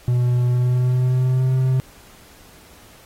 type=tone with pitch glide; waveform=triangle; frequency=123 to 130.01 Hz; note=B2 to C3; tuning=-7 to -11 cents; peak=-13 dBFS; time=0.08-1.8 s; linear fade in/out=0 ms; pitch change=+96 cents; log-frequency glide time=0.46-1.53 s; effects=pink hiss -48 dBFS RMS until 3.05 s + AAC 48 kbps